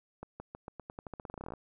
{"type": "accelerating click train", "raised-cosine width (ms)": 1, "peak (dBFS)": -28, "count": 21, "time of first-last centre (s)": [0.23, 1.537], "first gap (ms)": 170, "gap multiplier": 0.88, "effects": []}